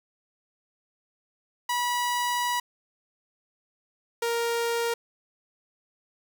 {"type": "tone pair in turn", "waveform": "sawtooth", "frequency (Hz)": [973, 467.2], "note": ["B5", "A#4"], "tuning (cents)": [-26, 4], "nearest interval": "octave + minor second", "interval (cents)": 1270, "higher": "first", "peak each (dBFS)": -21, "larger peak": "neither", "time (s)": [[1.69, 2.6], [4.22, 4.94]], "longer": "first", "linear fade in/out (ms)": 5, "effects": ["9-bit"]}